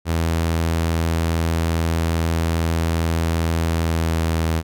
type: tone with pitch glide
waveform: sawtooth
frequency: 82.41 to 81.37 Hz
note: E2 to E2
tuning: 0 to -22 cents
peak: -14 dBFS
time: 0.05-4.63 s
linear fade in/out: 50 ms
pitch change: -22 cents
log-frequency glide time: 3.7-4.35 s
effects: none